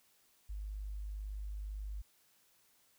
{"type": "tone", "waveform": "sine", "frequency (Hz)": 51, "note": "G#1", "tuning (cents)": -31, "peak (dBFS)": -39, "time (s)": [0.49, 2.02], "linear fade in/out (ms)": 10, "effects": ["white hiss -70 dBFS RMS until 2.98 s"]}